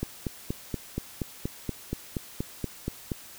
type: click train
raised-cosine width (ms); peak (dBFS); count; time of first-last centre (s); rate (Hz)
3; -16; 14; 0.03-3.118; 4.21
effects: white hiss -47 dBFS RMS until 3.38 s